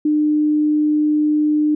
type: tone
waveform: sine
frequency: 301.6 Hz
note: D4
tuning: 46 cents sharp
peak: -13 dBFS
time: 0.05-1.75 s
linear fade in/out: 5 ms
effects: none